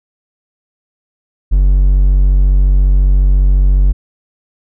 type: tone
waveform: triangle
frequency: 47.23 Hz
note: F#1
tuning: 36 cents sharp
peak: -4 dBFS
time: 1.51-3.93 s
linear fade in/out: 20 ms
effects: none